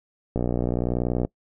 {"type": "click train", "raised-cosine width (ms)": 2, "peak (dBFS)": -11, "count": 55, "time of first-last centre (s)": [0.36, 1.25], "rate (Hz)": 60.7, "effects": ["noise-tail reverb RT60 0.1 s tail -23 dB re dry"]}